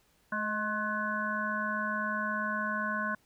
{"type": "harmonic tone with a mistuned harmonic", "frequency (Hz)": 213.1, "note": "G#3", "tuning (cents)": 45, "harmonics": [1, 3, 5, 7, 8], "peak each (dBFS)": [-37, -40, -35, -33, -41], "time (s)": [0.32, 3.15], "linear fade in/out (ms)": 5, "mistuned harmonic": 3, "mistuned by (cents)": -30, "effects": ["pink hiss -68 dBFS RMS until 3.25 s"]}